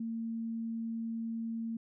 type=tone; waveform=sine; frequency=227.5 Hz; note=A#3; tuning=42 cents flat; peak=-34 dBFS; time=0-1.77 s; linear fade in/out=5 ms; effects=none